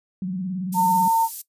sine tone with vibrato, 185 Hz, F#3, in tune, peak -24 dBFS, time 0.22-1.08 s, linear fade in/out 2 ms, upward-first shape square, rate 18 Hz, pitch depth 64 cents each way
white high-pass noise, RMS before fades -32 dBFS, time 0.72-1.42 s, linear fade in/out 10 ms, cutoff 8400 Hz, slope 12 dB/octave
sine tone, 906 Hz, A#5, 50 cents flat, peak -15 dBFS, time 0.74-1.29 s, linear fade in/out 50 ms
effects noise-tail reverb RT60 0.1 s tail -18 dB re dry + resampled to 32000 Hz

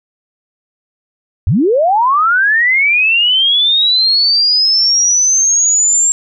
sine linear sweep, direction up, 67.5 to 7459 Hz, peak -8 dBFS, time 1.47-6.12 s, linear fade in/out 0 ms, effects none

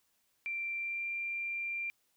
sine tone with pitch glide, 2357 to 2375 Hz, D7 to D7, +6 to +19 cents, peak -34 dBFS, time 0.46-1.9 s, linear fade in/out 0 ms, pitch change +13 cents, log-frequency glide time 0.77-1.07 s, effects white hiss -75 dBFS RMS until 2.16 s

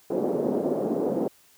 white band-pass noise, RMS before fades -26 dBFS, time 0.1-1.28 s, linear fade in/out 5 ms, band 200 to 530 Hz, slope 24 dB/octave, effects white hiss -58 dBFS RMS until 1.57 s

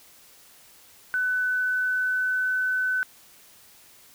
sine tone with pitch glide, 1500 to 1509.6 Hz, F#6 to F#6, +23 to +34 cents, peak -22 dBFS, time 1.14-3.03 s, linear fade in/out 0 ms, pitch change +11 cents, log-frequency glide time 1.32-2.52 s, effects white hiss -53 dBFS RMS until 4.14 s

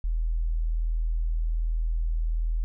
sine tone, 40.63 Hz, E1, 24 cents flat, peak -23 dBFS, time 0.04-2.64 s, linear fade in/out 0 ms, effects none

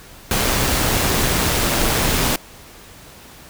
pink noise with amplitude modulation, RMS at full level -17 dBFS, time 0.31-2.36 s, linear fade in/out 2 ms, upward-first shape sine, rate 125 Hz, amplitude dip 25%, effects pink hiss -42 dBFS RMS until 3.49 s

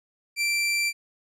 sawtooth tone, 2349 Hz, D7, in tune, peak -19 dBFS, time 0.36-0.93 s, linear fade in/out 50 ms, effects low-pass 11000 Hz 12 dB/octave

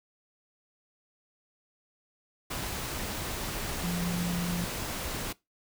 sine tone in noise, 174.61 Hz, F3, in tune, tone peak -29 dBFS, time 3.83-4.65 s, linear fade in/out 10 ms, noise pink, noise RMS -35 dBFS, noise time 2.5-5.33 s, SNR +3 dB, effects noise-tail reverb RT60 0.2 s tail -21 dB re dry

